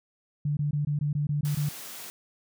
sine tone bursts, 146.83 Hz, D3, in tune, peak -24 dBFS, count 9, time 0.45-1.69 s, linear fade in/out 5 ms, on 120 ms, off 20 ms
white high-pass noise, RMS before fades -41 dBFS, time 1.45-2.1 s, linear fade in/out 0 ms, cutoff 120 Hz, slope 96 dB/octave
effects none

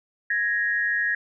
sine tone pair together, 1661.3 / 1874 Hz, G#6 / A#6, 0 / +9 cents, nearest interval major second, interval 209 cents, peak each -24 dBFS, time 0.3-1.15 s, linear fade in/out 5 ms, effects none

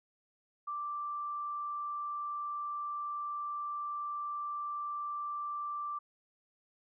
sine tone, 1174.7 Hz, D6, in tune, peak -35 dBFS, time 0.67-5.99 s, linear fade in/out 10 ms, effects none

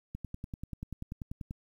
click train, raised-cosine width 5 ms, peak -26 dBFS, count 15, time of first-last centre 0.15-1.509 s, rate 10.3 Hz, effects 10-bit

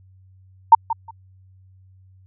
sine tone with echo, 913 Hz, A#5, 36 cents flat, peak -3 dBFS, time 0.72-0.75 s, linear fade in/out 5 ms, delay 180 ms, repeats 2, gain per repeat -15 dB, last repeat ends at 1.11 s, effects added 94 Hz sine -48 dBFS peak until 2.26 s

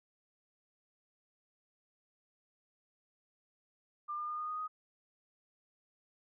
sine tone with pitch steps, 1196 / 1206.4 / 1216.9 / 1227.5 / 1238.2 / 1249 Hz, D6 / D6 / D#6 / D#6 / D#6 / D#6, +31 / +46 / -39 / -24 / -9 / +6 cents, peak -36 dBFS, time 4.08-4.68 s, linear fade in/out 20 ms, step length 100 ms, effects none

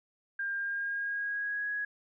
sine tone with pitch glide, 1601 to 1667.1 Hz, G6 to G#6, +36 to +6 cents, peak -31 dBFS, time 0.39-1.85 s, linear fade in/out 5 ms, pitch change +70 cents, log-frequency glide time 0.55-1.7 s, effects none

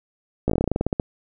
slowing click train, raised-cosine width 2 ms, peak -7 dBFS, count 15, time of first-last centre 0.48-0.998 s, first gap 16 ms, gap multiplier 1.12, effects none

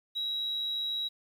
sine tone, 3862 Hz, B7, 39 cents flat, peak -29 dBFS, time 0.15-1.09 s, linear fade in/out 20 ms, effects tanh soft clip ceiling -26 dBFS + 10-bit

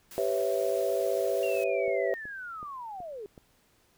white noise, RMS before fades -46 dBFS, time 0.11-1.64 s, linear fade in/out 2 ms
sine chord, C# half-diminished seventh, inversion second, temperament equal with one note detuned, 392 / 499 / 554.4 / 659.3 Hz, G4 / B4 / C#5 / E5, 0 / +18 / 0 / 0 cents, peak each -31 dBFS, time 0.18-2.14 s, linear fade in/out 0 ms
sine linear sweep, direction down, 2792 to 390 Hz, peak -37 dBFS, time 1.43-3.26 s, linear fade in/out 0 ms
click train, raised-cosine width 2 ms, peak -34 dBFS, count 5, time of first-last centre 1.88-3.378 s, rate 2.67 Hz
effects pink hiss -66 dBFS RMS until 3.97 s

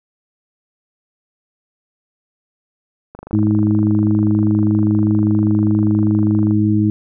click train, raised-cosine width 1 ms, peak -19 dBFS, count 85, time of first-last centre 3.15-6.51 s, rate 25 Hz
harmonic tone, 105.7 Hz, G#2, 31 cents sharp, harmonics 1 / 2 / 3, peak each -16 / -16 / -16 dBFS, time 3.33-6.9 s, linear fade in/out 0 ms
effects none

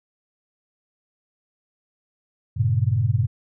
sine chord, G diminished, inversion none, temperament equal, 98 / 116.54 / 138.59 Hz, G2 / Bb2 / Db3, 0 / 0 / 0 cents, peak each -22 / -20 / -25 dBFS, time 2.56-3.27 s, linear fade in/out 20 ms, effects none

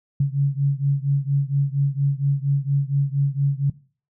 sine beating tone pair, 138.3 / 142.6 Hz, C#3 / C#3, -4 / +49 cents, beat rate 4.3 Hz, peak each -20 / -21 dBFS, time 0.2-3.7 s, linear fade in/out 5 ms, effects noise-tail reverb RT60 0.4 s tail -20 dB re dry

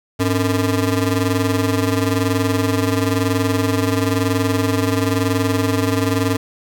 25% pulse ring-modulated tone, 185 Hz, F#3, in tune, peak -9 dBFS, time 0.19-6.37 s, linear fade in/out 10 ms, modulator 82 Hz, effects none

